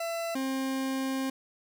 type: tone pair in turn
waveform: 40% pulse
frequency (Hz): 670 / 265.9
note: E5 / C4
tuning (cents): +28 / +28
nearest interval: octave + major third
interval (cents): 1600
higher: first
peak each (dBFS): -30 / -28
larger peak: second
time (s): 0-0.35 / 0.35-1.3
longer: second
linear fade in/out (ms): 5
effects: none